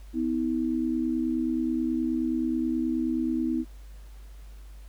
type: tone pair together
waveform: sine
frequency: 250.4 / 319.8 Hz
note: B3 / D#4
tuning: +24 / +48 cents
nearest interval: major third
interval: 424 cents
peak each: -27 dBFS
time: 0.13-3.65 s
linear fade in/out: 50 ms
effects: added 50 Hz sine -42 dBFS peak until 4.88 s + pink hiss -59 dBFS RMS until 4.88 s